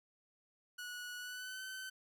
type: tone with pitch glide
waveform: sawtooth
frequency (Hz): 1466 to 1527.4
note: F#6 to G6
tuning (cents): -16 to -45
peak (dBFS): -40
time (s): 0.78-1.9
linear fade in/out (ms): 10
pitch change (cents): +71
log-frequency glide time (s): 1.18-1.62
effects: none